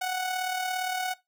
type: tone with amplitude modulation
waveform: sawtooth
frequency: 740 Hz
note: F#5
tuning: in tune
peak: -22 dBFS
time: 0.01-1.14 s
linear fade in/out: 10 ms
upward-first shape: sine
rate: 37.4 Hz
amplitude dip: 45%
effects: noise-tail reverb RT60 0.2 s tail -19 dB re dry